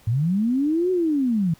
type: linear two-way sweep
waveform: sine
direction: up then down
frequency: 103.5 to 375.2 to 155.2 Hz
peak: -18 dBFS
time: 0.07-1.54 s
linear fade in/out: 5 ms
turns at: 0.91 s
effects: pink hiss -54 dBFS RMS until 1.59 s